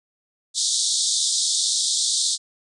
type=band-pass noise; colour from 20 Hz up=pink; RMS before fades=-22 dBFS; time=0.54-2.38 s; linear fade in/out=50 ms; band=3500 to 9200 Hz; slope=96 dB/octave; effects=none